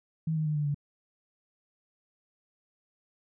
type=tone with pitch steps; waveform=sine; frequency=159.8 / 155.79 / 151.88 / 148.07 / 144.35 Hz; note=D#3 / D#3 / D#3 / D3 / D3; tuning=+47 / +3 / -41 / +15 / -30 cents; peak=-26 dBFS; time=0.27-0.745 s; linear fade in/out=5 ms; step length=95 ms; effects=none